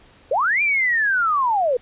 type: linear two-way sweep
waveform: sine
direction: up then down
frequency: 466.2 to 2413 to 466.2 Hz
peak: -16 dBFS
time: 0.31-1.77 s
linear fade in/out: 5 ms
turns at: 0.62 s
effects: pink hiss -51 dBFS RMS until 1.81 s + resampled to 8000 Hz